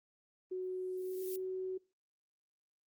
sine tone with pitch glide, 370 to 374.1 Hz, F#4 to F#4, 0 to +19 cents, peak -36 dBFS, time 0.51-1.78 s, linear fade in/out 10 ms, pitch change +19 cents, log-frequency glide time 1.04-1.23 s
violet noise with exponential growth, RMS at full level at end -43 dBFS, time 0.62-1.36 s, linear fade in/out 1 ms, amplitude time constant 160 ms
effects noise-tail reverb RT60 0.3 s tail -25 dB re dry + Opus 24 kbps

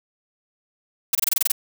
blue noise bursts, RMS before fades -18 dBFS, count 9, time 1.13-1.519 s, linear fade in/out 5 ms, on 21 ms, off 25 ms, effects none

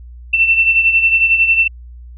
sine beating tone pair, 2682 / 2693 Hz, E7 / E7, +29 / +36 cents, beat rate 11 Hz, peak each -10 / -17 dBFS, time 0.33-1.68 s, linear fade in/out 10 ms, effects added 60 Hz sine -32 dBFS peak until 2.17 s

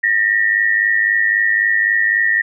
sine tone pair together, 1809.2 / 1913 Hz, A6 / A#6, +48 / +44 cents, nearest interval minor second, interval 96 cents, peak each -15 dBFS, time 0.03-2.42 s, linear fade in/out 10 ms, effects none

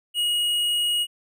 sine tone with tanh clipping, 2889 Hz, F#7, 42 cents flat, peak -22 dBFS, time 0.14-1.07 s, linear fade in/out 50 ms, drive 12 dB, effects none

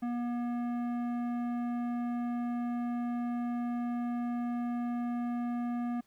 sine tone with tanh clipping, 240.4 Hz, B3, 46 cents flat, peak -33 dBFS, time 0.02-6.01 s, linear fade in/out 10 ms, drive 13 dB, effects pink hiss -70 dBFS RMS until 6.06 s

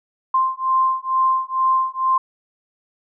sine beating tone pair, 1046.5 / 1048.7 Hz, C6 / C6, 0 / +4 cents, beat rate 2.2 Hz, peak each -19 dBFS, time 0.34-2.18 s, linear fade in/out 5 ms, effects none

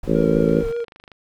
brown noise, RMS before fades -31 dBFS, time 0.03-0.72 s, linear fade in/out 5 ms
harmonic tone, 55 Hz, A1, in tune, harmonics 3 / 4 / 5 / 6 / 7 / 8 / 9 / 10, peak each -21 / -22 / -23 / -24 / -24 / -25 / -26 / -26 dBFS, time 0.06-0.64 s, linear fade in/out 50 ms
triangle tone with vibrato, 466.2 Hz, A#4, in tune, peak -20 dBFS, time 0.14-0.85 s, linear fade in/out 20 ms, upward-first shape triangle, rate 5.1 Hz, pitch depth 33 cents each way
click train, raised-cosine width 0.3 ms, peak -27 dBFS, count 17, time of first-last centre 0.49-1.117 s, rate 25.5 Hz
effects none

